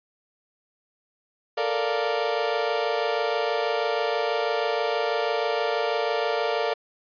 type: chord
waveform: 35% pulse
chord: Bb major seventh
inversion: third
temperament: equal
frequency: 440 / 466.2 / 587.3 / 698.5 Hz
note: A4 / Bb4 / D5 / F5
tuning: 0 / 0 / 0 / 0 cents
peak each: -27 dBFS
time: 1.57-6.74 s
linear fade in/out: 10 ms
effects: resampled to 11025 Hz